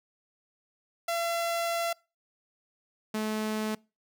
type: tone pair in turn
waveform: sawtooth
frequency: 678 / 216 Hz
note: E5 / A3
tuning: +49 / -32 cents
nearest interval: octave + minor sixth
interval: 1981 cents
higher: first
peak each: -24 / -25 dBFS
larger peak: first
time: 1.08-1.93 / 3.14-3.75 s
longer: first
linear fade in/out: 5 ms
effects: noise-tail reverb RT60 0.3 s tail -25 dB re dry